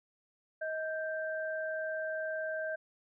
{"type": "tone pair together", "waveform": "sine", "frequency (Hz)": [632, 1570.6], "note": ["D#5", "G6"], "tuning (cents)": [27, 3], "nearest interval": "octave + major third", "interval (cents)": 1576, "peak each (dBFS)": [-35, -38], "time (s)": [0.61, 2.76], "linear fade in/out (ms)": 10, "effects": []}